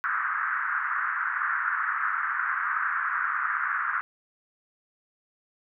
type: band-pass noise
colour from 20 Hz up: pink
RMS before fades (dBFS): -28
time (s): 0.04-4.01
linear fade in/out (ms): 0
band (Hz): 1200 to 1700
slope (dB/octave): 48
effects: none